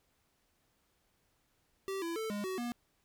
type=tone with pitch steps; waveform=square; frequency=387.6 / 335.4 / 441.7 / 205.4 / 375.2 / 239.8 Hz; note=G4 / E4 / A4 / G#3 / F#4 / A#3; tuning=-20 / +30 / +7 / -19 / +24 / +49 cents; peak=-36 dBFS; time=1.88-2.72 s; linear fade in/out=0 ms; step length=140 ms; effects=pink hiss -75 dBFS RMS until 3.04 s